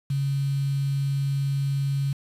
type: tone with quantisation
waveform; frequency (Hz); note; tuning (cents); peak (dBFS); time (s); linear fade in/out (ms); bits
sine; 138.59; C#3; 0; -22; 0.1-2.13; 5; 7
effects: resampled to 32000 Hz